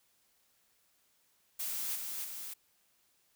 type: noise with echo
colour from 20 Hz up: blue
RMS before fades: -37 dBFS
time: 1.59-1.96 s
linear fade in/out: 10 ms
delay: 290 ms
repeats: 2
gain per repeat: -3 dB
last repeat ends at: 2.54 s
effects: white hiss -72 dBFS RMS until 3.35 s